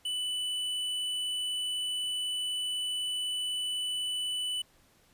sine tone with hard clipping, 2984 Hz, F#7, 14 cents sharp, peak -32 dBFS, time 0.05-4.62 s, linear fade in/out 5 ms, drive 9 dB, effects pink hiss -64 dBFS RMS until 5.13 s + resampled to 32000 Hz

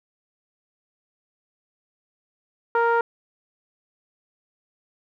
sawtooth tone with low-pass filter, 466.2 Hz, A#4, in tune, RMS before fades -20 dBFS, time 2.75-3.01 s, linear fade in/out 2 ms, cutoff 1200 Hz, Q 4.9, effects none

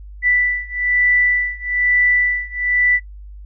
sine beating tone pair, 1975.5 / 1976.6 Hz, B6 / B6, 0 / +1 cents, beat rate 1.1 Hz, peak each -17 / -18 dBFS, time 0.22-3 s, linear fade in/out 50 ms, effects noise-tail reverb RT60 0.1 s tail -21 dB re dry + added 50 Hz sine -33 dBFS peak until 3.45 s

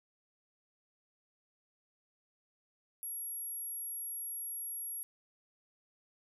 sine tone, 11270 Hz, F9, 15 cents sharp, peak -38 dBFS, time 3.03-5.03 s, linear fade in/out 0 ms, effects none

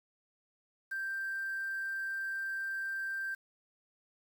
sine tone with quantisation, 1574 Hz, G6, 7 cents sharp, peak -34 dBFS, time 0.91-3.35 s, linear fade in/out 10 ms, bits 9, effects none

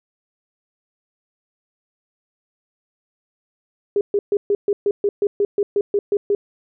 sine tone bursts, 406.4 Hz, G#4, 38 cents flat, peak -14 dBFS, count 14, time 3.96-6.35 s, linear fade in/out 2 ms, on 50 ms, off 130 ms, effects none

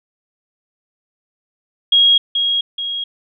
sine tone with echo, 3285 Hz, G#7, 20 cents flat, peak -8 dBFS, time 1.92-2.18 s, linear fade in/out 5 ms, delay 430 ms, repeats 2, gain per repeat -6 dB, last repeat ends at 3.04 s, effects none

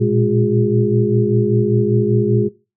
sine tone cluster, 115.8 / 120.9 / 207.4 / 357.4 / 411.4 Hz, A#2 / B2 / G#3 / F4 / G#4, -11 / -36 / -2 / +40 / -16 cents, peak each -19 dBFS, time 0-2.49 s, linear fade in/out 20 ms, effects noise-tail reverb RT60 0.3 s tail -20 dB re dry

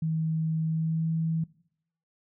sine tone with pitch glide, 159.8 to 162.22 Hz, D#3 to E3, +47 to -27 cents, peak -25 dBFS, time 0.02-1.44 s, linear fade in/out 5 ms, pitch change +26 cents, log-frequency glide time 0.65-1.09 s, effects noise-tail reverb RT60 0.7 s tail -21 dB re dry

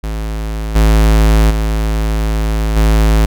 square tone with level steps, 53.9 Hz, A1, 35 cents flat, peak -18 / -7 / -13 / -8 dBFS, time 0.03-3.26 s, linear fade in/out 10 ms, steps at 0.75 / 1.5 / 2.76 s, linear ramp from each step 10 ms, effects none

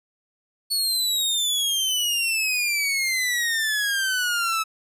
sawtooth exponential sweep, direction down, 4435 to 1295 Hz, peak -18 dBFS, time 0.7-4.64 s, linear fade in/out 20 ms, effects resampled to 32000 Hz

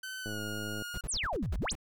sawtooth tone with pitch glide, 1524 to 1430.2 Hz, G6 to F6, -49 to +41 cents, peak -35 dBFS, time 0.03-1.01 s, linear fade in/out 5 ms, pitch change -110 cents, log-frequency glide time 0.2-0.4 s
click train, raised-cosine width 2 ms, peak -28 dBFS, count 60, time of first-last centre 0.26-0.822 s, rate 105 Hz
brown noise bursts, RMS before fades -37 dBFS, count 9, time 0.94-1.753 s, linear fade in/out 2 ms, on 37 ms, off 60 ms
sine exponential two-way sweep, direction down then up, 11470 to 40.29 to 11470 Hz, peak -31 dBFS, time 1.08-1.73 s, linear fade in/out 10 ms, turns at 1.57 s
effects none

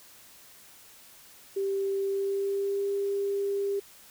sine tone with pitch glide, 392 to 398.9 Hz, G4 to G4, 0 to +30 cents, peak -26 dBFS, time 1.56-3.8 s, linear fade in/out 10 ms, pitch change +30 cents, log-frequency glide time 2-2.88 s, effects white hiss -53 dBFS RMS until 4.1 s

